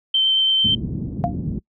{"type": "tone with vibrato", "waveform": "sine", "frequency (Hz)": 3105, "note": "G7", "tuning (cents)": -17, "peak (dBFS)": -14, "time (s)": [0.14, 0.75], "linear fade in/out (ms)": 5, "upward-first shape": "sine", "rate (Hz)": 9, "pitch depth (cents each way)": 9}
{"type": "low-pass noise", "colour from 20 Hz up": "white", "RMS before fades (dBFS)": -25, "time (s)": [0.64, 1.59], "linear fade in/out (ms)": 5, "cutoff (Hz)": 240, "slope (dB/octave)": 24}
{"type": "tone with exponential decay", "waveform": "sine", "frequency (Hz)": 698.5, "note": "F5", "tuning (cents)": 0, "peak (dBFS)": -14, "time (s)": [1.24, 1.35], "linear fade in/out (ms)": 0, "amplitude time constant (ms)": 23}
{"effects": ["noise-tail reverb RT60 0.1 s tail -25 dB re dry", "high-pass 60 Hz 12 dB/octave"]}